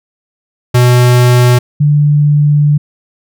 square / sine tone pair in turn, 123.4 / 147.27 Hz, B2 / D3, -1 / +5 cents, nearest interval minor third, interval 306 cents, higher second, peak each -5 dBFS, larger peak neither, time 0.74-1.59 / 1.8-2.78 s, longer second, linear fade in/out 10 ms, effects none

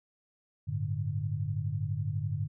sine chord, G suspended second, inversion none, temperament equal, 98 / 110 / 146.83 Hz, G2 / A2 / D3, 0 / 0 / 0 cents, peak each -34 dBFS, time 0.67-2.48 s, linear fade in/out 20 ms, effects none

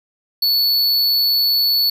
square tone, 4435 Hz, C#8, in tune, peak -14 dBFS, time 0.42-1.9 s, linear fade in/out 5 ms, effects none

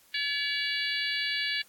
harmonic tone, 570 Hz, C#5, 48 cents sharp, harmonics 3 / 4 / 5 / 6 / 7 / 8, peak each -33 / -34 / -35 / -36 / -36 / -37 dBFS, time 0.14-1.62 s, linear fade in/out 5 ms, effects white hiss -60 dBFS RMS until 1.68 s + AAC 64 kbps

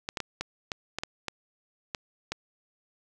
clicks, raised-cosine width 0.2 ms, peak -14 dBFS, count 10, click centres 0.089 / 0.172 / 0.203 / 0.41 / 0.718 / 0.986 / 1.035 / 1.283 / 1.948 / 2.32 s, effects none

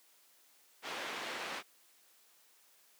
white low-pass noise, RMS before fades -41 dBFS, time 0.82-1.63 s, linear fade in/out 50 ms, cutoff 2600 Hz, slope 12 dB/octave, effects white hiss -66 dBFS RMS until 2.99 s + high-pass 300 Hz 12 dB/octave

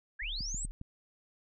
sine linear sweep, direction up, 1568 to 8372 Hz, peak -36 dBFS, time 0.19-0.66 s, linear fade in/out 10 ms
sine tone, 35.25 Hz, C#1, 30 cents sharp, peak -38 dBFS, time 0.22-0.71 s, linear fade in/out 0 ms
clicks, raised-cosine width 5 ms, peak -30 dBFS, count 4, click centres 0.407 / 0.545 / 0.65 / 0.814 s
effects none

